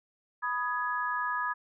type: chord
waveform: sine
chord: G# minor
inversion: first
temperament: equal with one note detuned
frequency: 987.8 / 1244.5 / 1674.7 Hz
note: B5 / D#6 / G#6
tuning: 0 / 0 / +14 cents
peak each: -33 dBFS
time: 0.42-1.54 s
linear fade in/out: 20 ms
effects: none